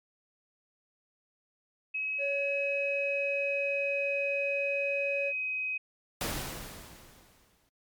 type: tone with pitch glide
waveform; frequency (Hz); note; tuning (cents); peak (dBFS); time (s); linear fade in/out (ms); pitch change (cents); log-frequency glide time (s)
sine; 2556 to 2524; D#7 to D#7; +46 to +24; -30; 1.94-5.78; 10; -22; 2.18-4.18
type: tone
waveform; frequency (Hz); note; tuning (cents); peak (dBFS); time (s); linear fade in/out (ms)
triangle; 561; C#5; +21; -29; 2.18-5.33; 50
type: noise with exponential decay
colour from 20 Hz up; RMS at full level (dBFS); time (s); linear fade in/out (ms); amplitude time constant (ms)
pink; -31; 6.21-7.69; 1; 320
effects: MP3 96 kbps